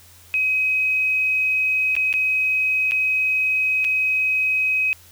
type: tone with dropouts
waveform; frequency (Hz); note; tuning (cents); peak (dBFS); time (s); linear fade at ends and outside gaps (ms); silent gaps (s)
sine; 2532; D#7; +30; -17; 0.34-4.93; 0; 1.953-1.965 / 2.128-2.139 / 2.911-2.919 / 3.844-3.848
effects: added 87 Hz sine -51 dBFS peak until 5.11 s + white hiss -49 dBFS RMS until 5.11 s